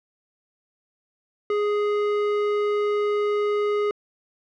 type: tone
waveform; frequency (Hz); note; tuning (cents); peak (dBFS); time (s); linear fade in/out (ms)
square; 415.3; G#4; 0; -21; 1.5-3.91; 2
effects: low-pass 2000 Hz 12 dB/octave